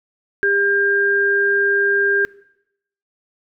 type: tone pair together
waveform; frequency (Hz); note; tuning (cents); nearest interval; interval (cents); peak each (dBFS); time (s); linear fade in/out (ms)
sine; 400 / 1601.2; G4 / G6; +35 / +36; 2 octaves; 2401; -19 / -15; 0.43-2.25; 0
effects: noise-tail reverb RT60 0.8 s tail -21 dB re dry